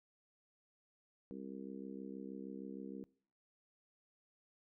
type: harmonic tone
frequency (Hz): 66.4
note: C2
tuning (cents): +26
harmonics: 3 / 4 / 5 / 6 / 7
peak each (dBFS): -49 / -49 / -52 / -55 / -54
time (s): 1.31-3.04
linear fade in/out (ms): 0
effects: noise-tail reverb RT60 0.5 s tail -23 dB re dry